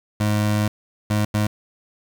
25% pulse tone bursts at uneven times, 105.3 Hz, G#2, 24 cents sharp, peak -14 dBFS, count 3, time 0.2-0.68 / 1.1-1.25 / 1.34-1.47 s, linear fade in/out 5 ms, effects 7-bit

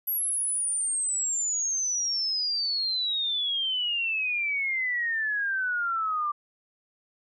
sine exponential sweep, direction down, 11750 to 1174.7 Hz, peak -25 dBFS, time 0.07-6.32 s, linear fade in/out 10 ms, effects none

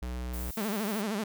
square tone, 61.74 Hz, B1, in tune, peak -34 dBFS, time 0.02-0.51 s, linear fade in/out 5 ms
violet noise, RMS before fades -42 dBFS, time 0.33-1.02 s, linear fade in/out 10 ms
sawtooth tone with vibrato, 210 Hz, G#3, 19 cents sharp, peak -26 dBFS, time 0.57-1.24 s, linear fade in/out 5 ms, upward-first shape sine, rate 13 Hz, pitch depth 130 cents each way
effects none

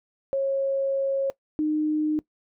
sine tone pair in turn, 545 / 305.9 Hz, C#5 / D#4, -29 / -29 cents, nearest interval minor seventh, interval 1000 cents, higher first, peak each -21 dBFS, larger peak neither, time 0.33-1.3 / 1.59-2.19 s, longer first, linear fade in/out 0 ms, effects noise-tail reverb RT60 0.1 s tail -20 dB re dry

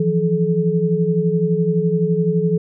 sine tone cluster, 163.4 / 175.2 / 429.7 Hz, E3 / F3 / A4, -15 / +6 / -41 cents, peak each -19 dBFS, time 0-2.58 s, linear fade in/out 5 ms, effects none

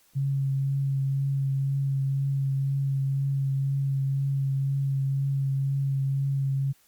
sine tone with vibrato, 137 Hz, C#3, 20 cents flat, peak -23 dBFS, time 0.15-6.73 s, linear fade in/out 20 ms, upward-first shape triangle, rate 2 Hz, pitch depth 17 cents each way, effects white hiss -62 dBFS RMS until 6.87 s + Opus 48 kbps

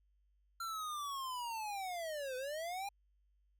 square linear two-way sweep, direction down then up, 1371 to 500 to 816 Hz, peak -40 dBFS, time 0.6-2.89 s, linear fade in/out 5 ms, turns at 2.36 s, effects added 50 Hz sine -70 dBFS peak until 3.59 s

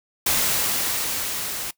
white noise with level ramp, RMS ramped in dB -20 to -30 dBFS, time 0.26-1.71 s, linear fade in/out 5 ms, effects noise-tail reverb RT60 0.1 s tail -20 dB re dry

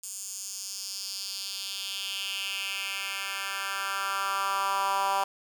10% pulse tone with high-pass filter sweep, 196 Hz, G3, in tune, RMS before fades -32 dBFS, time 0.03-5.24 s, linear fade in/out 5 ms, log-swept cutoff 7600 to 860 Hz, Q 2.7, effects none

